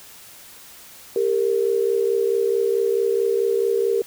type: tone pair together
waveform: sine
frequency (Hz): 397.8 / 462.4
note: G4 / A#4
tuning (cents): +25 / -14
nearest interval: minor third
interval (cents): 261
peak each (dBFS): -20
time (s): 1.16-4.02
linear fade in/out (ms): 2
effects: white hiss -44 dBFS RMS until 4.06 s